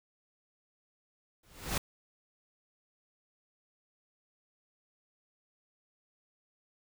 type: noise with exponential growth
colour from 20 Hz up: pink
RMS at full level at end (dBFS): -28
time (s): 1.43-1.78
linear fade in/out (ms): 5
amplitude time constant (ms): 75
effects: none